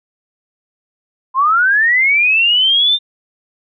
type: linear sweep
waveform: sine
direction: up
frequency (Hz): 1017 to 3633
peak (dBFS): -9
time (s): 1.34-2.99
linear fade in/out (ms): 50
effects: none